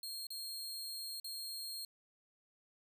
sawtooth tone with dropouts, 4236 Hz, C8, 21 cents sharp, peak -39 dBFS, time 0.03-1.85 s, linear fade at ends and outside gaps 2 ms, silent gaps 0.269-0.304 / 1.2-1.244 s, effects none

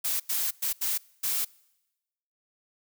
blue noise bursts at uneven times, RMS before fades -28 dBFS, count 5, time 0.04-0.2 / 0.29-0.51 / 0.62-0.73 / 0.81-0.98 / 1.23-1.45 s, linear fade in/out 10 ms, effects noise-tail reverb RT60 1.0 s tail -25 dB re dry

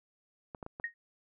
clicks, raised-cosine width 1 ms, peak -28 dBFS, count 4, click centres 0.548 / 0.628 / 0.664 / 0.799 s
sine tone with exponential decay, 1864.7 Hz, A#6, in tune, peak -28 dBFS, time 0.84-0.94 s, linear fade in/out 2 ms, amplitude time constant 20 ms
effects none

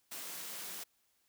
white high-pass noise, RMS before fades -44 dBFS, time 0.11-0.84 s, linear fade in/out 10 ms, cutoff 140 Hz, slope 96 dB/octave, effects white hiss -75 dBFS RMS until 1.28 s

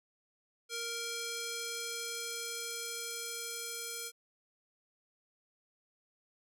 square tone with band-pass filter sweep, 466.2 Hz, A#4, in tune, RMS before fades -40 dBFS, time 0.69-4.12 s, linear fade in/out 50 ms, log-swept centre 5500 to 9300 Hz, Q 0.75, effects none

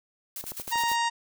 blue noise with tremolo, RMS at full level -36 dBFS, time 0.36-0.96 s, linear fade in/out 2 ms, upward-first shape square, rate 9.6 Hz, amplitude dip 75%
click train, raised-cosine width 1 ms, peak -26 dBFS, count 7, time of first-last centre 0.44-0.916 s, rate 12.6 Hz
harmonic tone, 934 Hz, A#5, 3 cents sharp, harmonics 1 / 2 / 3 / 4 / 5 / 6 / 7 / 8 / 9, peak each -25 / -31 / -35 / -37 / -39 / -41 / -42 / -43 / -44 dBFS, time 0.71-1.1 s, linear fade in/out 20 ms
effects none

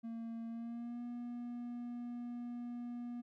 triangle tone with pitch glide, 229 to 240.8 Hz, A#3 to B3, -31 to -44 cents, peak -39 dBFS, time 0.03-3.22 s, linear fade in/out 20 ms, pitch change +87 cents, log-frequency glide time 0.48-1.02 s, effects none

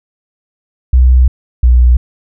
sine tone pair in turn, 63.1 / 61.02 Hz, B1 / B1, +38 / -20 cents, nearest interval minor second, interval 58 cents, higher first, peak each -3 dBFS, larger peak neither, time 0.93-1.28 / 1.63-1.97 s, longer first, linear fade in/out 5 ms, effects none

